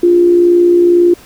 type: tone with amplitude modulation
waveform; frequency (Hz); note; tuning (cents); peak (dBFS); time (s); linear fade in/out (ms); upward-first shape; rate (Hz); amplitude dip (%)
sine; 349.2; F4; 0; -3; 0.03-1.14; 5; sine; 62; 40
effects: pink hiss -40 dBFS RMS until 1.25 s